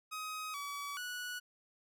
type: tone with pitch steps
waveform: sawtooth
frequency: 1260 / 1141 / 1471 Hz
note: D#6 / C#6 / F#6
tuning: +21 / +50 / -11 cents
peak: -36 dBFS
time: 0.11-1.4 s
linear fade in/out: 20 ms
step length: 430 ms
effects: none